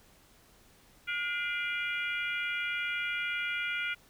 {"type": "harmonic tone with a mistuned harmonic", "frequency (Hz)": 476.6, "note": "A#4", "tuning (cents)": 38, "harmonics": [3, 4, 5, 6, 7], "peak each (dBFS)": [-34, -38, -36, -41, -46], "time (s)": [1.07, 3.95], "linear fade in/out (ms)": 20, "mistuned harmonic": 4, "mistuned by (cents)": 130, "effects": ["pink hiss -61 dBFS RMS until 4.09 s"]}